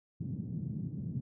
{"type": "band-pass noise", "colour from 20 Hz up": "white", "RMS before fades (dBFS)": -38, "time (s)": [0.2, 1.21], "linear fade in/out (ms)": 10, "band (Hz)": [110, 190], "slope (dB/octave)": 24, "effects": []}